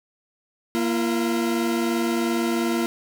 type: tone pair together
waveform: 40% pulse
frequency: 234.6 / 340.5 Hz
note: A#3 / F4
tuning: +11 / -44 cents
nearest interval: tritone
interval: 645 cents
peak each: -23 dBFS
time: 0.75-2.86 s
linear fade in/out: 0 ms
effects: none